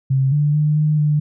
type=tone with pitch steps; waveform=sine; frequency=133.9 / 147.5 / 150.7 / 152.3 / 149.5 Hz; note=C3 / D3 / D3 / D#3 / D3; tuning=+40 / +8 / +45 / -37 / +31 cents; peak=-13 dBFS; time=0.1-1.2 s; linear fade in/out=10 ms; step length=220 ms; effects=none